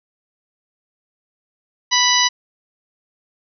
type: harmonic tone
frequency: 987 Hz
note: B5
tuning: 1 cent flat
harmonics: 1 / 2 / 3 / 4 / 5 / 6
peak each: -20 / -20 / -20 / -20 / -20 / -20 dBFS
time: 1.91-2.29 s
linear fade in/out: 20 ms
effects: none